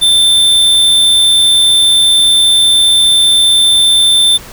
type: tone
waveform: square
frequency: 3555 Hz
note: A7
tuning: 17 cents sharp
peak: -6 dBFS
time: 0.01-4.38 s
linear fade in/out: 20 ms
effects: pink hiss -32 dBFS RMS until 4.52 s